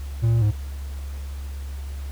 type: tone with pitch steps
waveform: triangle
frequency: 114.8 / 115.5 / 105.1 Hz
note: A#2 / A#2 / G#2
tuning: -26 / -16 / +21 cents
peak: -14 dBFS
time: 0.22-0.517 s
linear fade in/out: 20 ms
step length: 99 ms
effects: added 69 Hz sine -29 dBFS peak until 2.11 s + pink hiss -47 dBFS RMS until 2.11 s